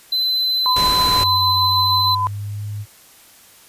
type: tone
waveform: triangle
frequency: 4043 Hz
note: B7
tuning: 40 cents sharp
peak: -15 dBFS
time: 0.12-2.15 s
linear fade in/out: 5 ms
type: tone with tremolo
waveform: sine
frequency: 1010 Hz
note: B5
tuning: 39 cents sharp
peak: -15 dBFS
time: 0.66-2.27 s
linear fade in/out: 0 ms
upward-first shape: triangle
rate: 6.4 Hz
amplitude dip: 35%
type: noise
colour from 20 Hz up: pink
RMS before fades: -24 dBFS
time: 0.76-1.24 s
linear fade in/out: 5 ms
type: tone with pitch glide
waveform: sine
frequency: 96.8 to 103.75 Hz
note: G2 to G#2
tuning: -21 to -1 cents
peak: -24 dBFS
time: 1.13-2.86 s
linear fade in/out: 50 ms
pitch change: +120 cents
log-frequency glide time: 1.58-2.64 s
effects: white hiss -47 dBFS RMS until 3.68 s + resampled to 32000 Hz